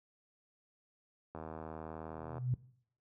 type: click train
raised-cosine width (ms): 1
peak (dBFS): -30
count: 83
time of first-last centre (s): 1.35-2.381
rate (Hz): 79.5
type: tone with exponential growth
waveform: sine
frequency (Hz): 125.3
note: B2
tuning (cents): +25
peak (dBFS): -27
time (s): 2.08-2.54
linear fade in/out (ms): 2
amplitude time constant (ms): 100
effects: noise-tail reverb RT60 0.6 s tail -19 dB re dry + high-pass 60 Hz 12 dB/octave